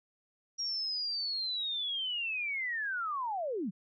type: linear sweep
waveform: sine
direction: down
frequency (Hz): 5640 to 160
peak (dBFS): -32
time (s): 0.58-3.71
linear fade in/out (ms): 20
effects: none